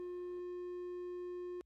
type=tone; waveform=triangle; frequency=356.7 Hz; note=F4; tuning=37 cents sharp; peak=-39 dBFS; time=0-1.61 s; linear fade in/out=0 ms; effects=added 60 Hz sine -70 dBFS peak until 1.65 s + Opus 32 kbps